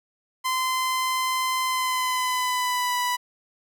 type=tone with pitch glide; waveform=sawtooth; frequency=1032 to 986.5 Hz; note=C6 to B5; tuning=-24 to -2 cents; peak=-19 dBFS; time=0.44-3.17 s; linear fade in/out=20 ms; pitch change=-78 cents; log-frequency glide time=1.65-2.96 s; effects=none